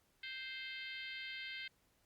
harmonic tone, 523.3 Hz, C5, in tune, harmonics 3 / 4 / 5 / 6 / 7 / 8 / 9, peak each -51 / -47 / -53 / -50 / -55 / -56 / -60 dBFS, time 0.23-1.68 s, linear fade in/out 5 ms, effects pink hiss -75 dBFS RMS until 2.05 s + Opus 48 kbps

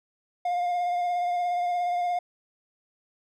triangle tone with vibrato, 708 Hz, F5, 23 cents sharp, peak -22 dBFS, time 0.45-2.19 s, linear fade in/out 5 ms, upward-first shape triangle, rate 17 Hz, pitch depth 27 cents each way, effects none

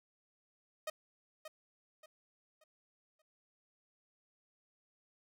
sawtooth tone with echo, 622.3 Hz, D#5, in tune, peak -33 dBFS, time 0.87-0.9 s, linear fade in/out 5 ms, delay 580 ms, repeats 4, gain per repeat -9 dB, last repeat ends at 3.22 s, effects none

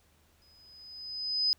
sine tone with exponential growth, 5020 Hz, D#8, 15 cents sharp, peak -22 dBFS, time 0.42-1.53 s, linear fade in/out 0 ms, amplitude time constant 240 ms, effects added 77 Hz sine -67 dBFS peak until 1.58 s + pink hiss -67 dBFS RMS until 1.58 s

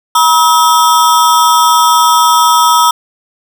square ring-modulated tone, 1125 Hz, C#6, 25 cents sharp, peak -3 dBFS, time 0.15-2.91 s, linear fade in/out 5 ms, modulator 162 Hz, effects none

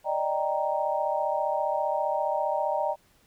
sine chord, Eb major seventh, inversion third, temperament equal, 587.3 / 622.3 / 784 / 932.3 Hz, D5 / Eb5 / G5 / Bb5, 0 / 0 / 0 / 0 cents, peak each -30 dBFS, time 0.04-2.96 s, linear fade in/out 50 ms, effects pink hiss -63 dBFS RMS until 3.26 s

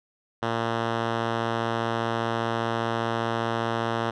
5% pulse tone with low-pass filter, 115 Hz, A#2, 23 cents flat, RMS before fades -27 dBFS, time 0.42-4.11 s, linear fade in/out 10 ms, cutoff 3200 Hz, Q 0.68, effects none

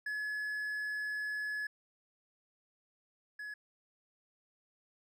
triangle tone pair in turn, 1702 / 1693 Hz, G#6 / G#6, +42 / +33 cents, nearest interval unison, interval 9 cents, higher first, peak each -33 / -39 dBFS, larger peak first, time 0.06-1.67 / 3.39-3.54 s, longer first, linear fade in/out 5 ms, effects none

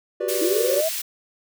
triangle chord, G major seventh, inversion third, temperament just, 367.5 / 392 / 490 / 588 Hz, F#4 / G4 / B4 / D5, -12 / 0 / -14 / +2 cents, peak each -26 dBFS, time 0.2-0.81 s, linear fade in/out 10 ms
white high-pass noise, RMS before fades -28 dBFS, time 0.28-1.02 s, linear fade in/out 10 ms, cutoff 2100 Hz, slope 12 dB/octave
sine linear sweep, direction up, 311.1 to 662 Hz, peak -20 dBFS, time 0.41-0.89 s, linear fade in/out 10 ms
effects none

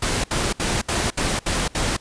pink noise bursts, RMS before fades -22 dBFS, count 7, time 0.02-1.968 s, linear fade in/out 5 ms, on 220 ms, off 68 ms, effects pink hiss -48 dBFS RMS until 2 s + resampled to 22050 Hz

